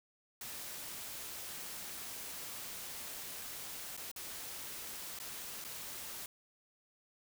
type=noise with dropouts; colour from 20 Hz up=white; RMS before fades=-45 dBFS; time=0.41-6.26 s; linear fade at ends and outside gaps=2 ms; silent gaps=3.967-3.975 / 4.115-4.161 / 5.189-5.199 / 5.642-5.647 s; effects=none